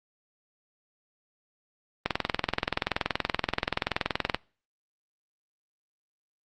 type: click train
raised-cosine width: 0.3 ms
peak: -8 dBFS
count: 49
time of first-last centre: 2.06-4.346 s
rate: 21 Hz
effects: noise-tail reverb RT60 0.4 s tail -24 dB re dry + Opus 24 kbps